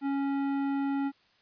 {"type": "tone with tanh clipping", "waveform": "triangle", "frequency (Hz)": 277.2, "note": "C#4", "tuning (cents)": 0, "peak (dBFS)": -29, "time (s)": [0.01, 1.12], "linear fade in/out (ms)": 50, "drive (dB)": 18, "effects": ["white hiss -65 dBFS RMS until 1.41 s", "resampled to 11025 Hz"]}